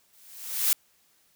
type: noise with exponential growth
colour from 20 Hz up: blue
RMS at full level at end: -20 dBFS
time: 0.13-0.73 s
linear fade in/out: 1 ms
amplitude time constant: 130 ms
effects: white hiss -65 dBFS RMS until 1.35 s